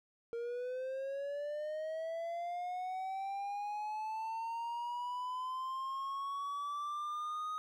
triangle linear sweep, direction up, 463.3 to 1252 Hz, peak -35 dBFS, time 0.33-7.58 s, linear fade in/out 0 ms, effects none

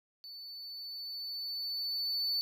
triangle tone with level ramp, 4493 Hz, C#8, 23 cents sharp, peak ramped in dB -44 to -28 dBFS, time 0.24-2.41 s, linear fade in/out 0 ms, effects none

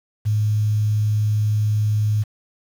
sine tone with quantisation, 106.3 Hz, G#2, 41 cents sharp, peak -16 dBFS, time 0.25-2.24 s, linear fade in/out 20 ms, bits 7, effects none

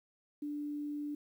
sine tone with quantisation, 293.7 Hz, D4, in tune, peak -36 dBFS, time 0.42-1.15 s, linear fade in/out 5 ms, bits 11, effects none

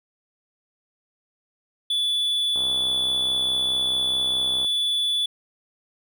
triangle tone, 3453 Hz, A7, 33 cents flat, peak -19 dBFS, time 1.9-5.26 s, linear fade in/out 5 ms
click train, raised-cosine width 1 ms, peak -25 dBFS, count 136, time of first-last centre 2.56-4.647 s, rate 64.7 Hz
effects none

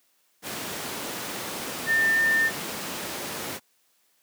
sine tone in noise, 1799 Hz, A6, 38 cents sharp, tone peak -19 dBFS, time 1.86-2.51 s, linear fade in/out 50 ms, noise pink, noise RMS -32 dBFS, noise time 0.42-3.6 s, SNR +10 dB, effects white hiss -67 dBFS RMS until 4.22 s + high-pass 200 Hz 12 dB/octave

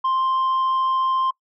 sine tone, 1049 Hz, C6, 4 cents sharp, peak -15 dBFS, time 0.04-1.31 s, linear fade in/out 10 ms, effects noise-tail reverb RT60 0.1 s tail -24 dB re dry + tanh soft clip ceiling -17 dBFS

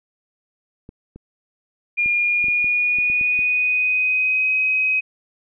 clicks, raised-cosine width 3 ms, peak -25 dBFS, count 10, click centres 0.891 / 1.16 / 2.06 / 2.442 / 2.484 / 2.644 / 2.986 / 3.1 / 3.212 / 3.391 s
sine tone with pitch glide, 2418 to 2528 Hz, D7 to D#7, +50 to +27 cents, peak -16 dBFS, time 1.97-5.01 s, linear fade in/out 20 ms, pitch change +77 cents, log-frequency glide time 2.13-4.52 s
effects none

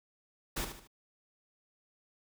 pink noise with echo, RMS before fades -35 dBFS, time 0.56-0.65 s, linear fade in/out 10 ms, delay 75 ms, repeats 3, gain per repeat -8 dB, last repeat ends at 0.875 s, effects none

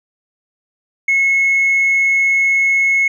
triangle tone with tanh clipping, 2182 Hz, C#7, 28 cents flat, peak -11 dBFS, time 1.08-3.08 s, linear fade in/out 5 ms, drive 5 dB, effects none

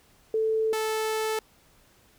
sine / sawtooth tone pair in turn, 440.8 / 437.5 Hz, A4 / A4, +3 / -10 cents, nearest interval unison, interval 13 cents, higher first, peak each -22 dBFS, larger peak neither, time 0.34-0.73 / 0.73-1.39 s, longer second, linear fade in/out 2 ms, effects pink hiss -60 dBFS RMS until 2.18 s

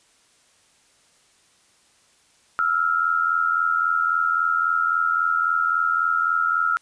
sine tone pair together, 1318.5 / 1402.2 Hz, E6 / F6, 0 / +7 cents, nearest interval minor second, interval 107 cents, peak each -21 dBFS, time 2.59-6.77 s, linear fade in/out 0 ms, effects white hiss -59 dBFS RMS until 6.81 s + resampled to 22050 Hz

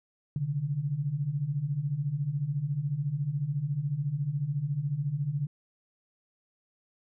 sine beating tone pair, 133.6 / 147.6 Hz, C3 / D3, +36 / +9 cents, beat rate 14 Hz, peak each -33 / -29 dBFS, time 0.36-5.47 s, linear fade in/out 2 ms, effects none

